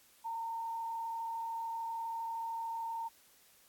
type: tone with frequency modulation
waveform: sine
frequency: 913 Hz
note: A#5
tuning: 36 cents flat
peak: -36 dBFS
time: 0.24-3.09 s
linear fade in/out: 20 ms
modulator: 33 Hz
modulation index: 0.38
effects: white hiss -64 dBFS RMS until 3.68 s + AAC 64 kbps